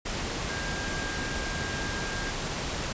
sine tone in noise, 1608 Hz, G6, 44 cents sharp, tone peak -36 dBFS, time 0.49-2.31 s, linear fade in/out 10 ms, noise pink, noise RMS -32 dBFS, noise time 0.05-2.93 s, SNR -7 dB, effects resampled to 16000 Hz

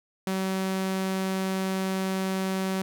sawtooth tone, 190 Hz, F#3, 46 cents sharp, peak -22 dBFS, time 0.27-2.82 s, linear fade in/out 2 ms, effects none

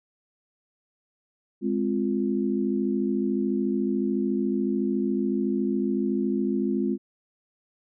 sine chord, F minor, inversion first, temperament equal, 207.7 / 261.6 / 349.2 Hz, Ab3 / C4 / F4, 0 / 0 / 0 cents, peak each -26 / -27 / -28 dBFS, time 1.61-6.98 s, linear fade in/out 50 ms, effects none

